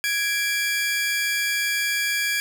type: tone pair together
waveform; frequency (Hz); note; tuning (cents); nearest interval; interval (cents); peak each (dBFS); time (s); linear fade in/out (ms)
sawtooth; 1661 / 2349; G#6 / D7; 0 / 0; tritone; 600; -21; 0.04-2.4; 0
effects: none